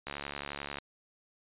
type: click train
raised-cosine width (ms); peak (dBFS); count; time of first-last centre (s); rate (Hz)
0.3; -21; 52; 0.07-0.785; 71.3
effects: resampled to 8000 Hz